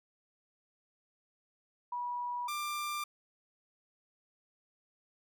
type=tone pair in turn; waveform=sine / sawtooth; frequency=972 / 1187.5 Hz; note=B5 / D6; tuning=-28 / +19 cents; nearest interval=minor third; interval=347 cents; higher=second; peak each=-34 / -31 dBFS; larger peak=second; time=1.92-2.48 / 2.48-3.04 s; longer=neither; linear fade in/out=5 ms; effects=none